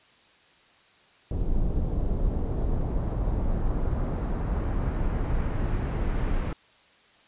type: noise with low-pass filter sweep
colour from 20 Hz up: brown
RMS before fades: -26 dBFS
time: 1.31-6.53 s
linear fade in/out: 2 ms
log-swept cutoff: 510 to 2500 Hz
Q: 0.84
effects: white hiss -58 dBFS RMS until 7.27 s + resampled to 8000 Hz